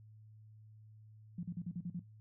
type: tone bursts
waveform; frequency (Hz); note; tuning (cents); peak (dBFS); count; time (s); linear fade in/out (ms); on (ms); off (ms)
sine; 175.9; F3; +13; -37; 7; 1.38-1.996; 5; 52; 42
effects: noise-tail reverb RT60 0.2 s tail -19 dB re dry + added 108 Hz sine -55 dBFS peak until 2.2 s